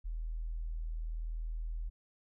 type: tone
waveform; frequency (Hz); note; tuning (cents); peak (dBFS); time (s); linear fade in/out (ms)
sine; 40.41; E1; -34; -35; 0.04-1.9; 20
effects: none